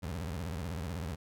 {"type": "tone with vibrato", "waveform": "25% pulse", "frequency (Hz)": 83.1, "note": "E2", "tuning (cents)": 15, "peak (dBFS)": -32, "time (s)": [0.02, 1.16], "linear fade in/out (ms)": 20, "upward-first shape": "sine", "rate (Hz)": 16, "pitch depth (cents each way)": 250, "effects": []}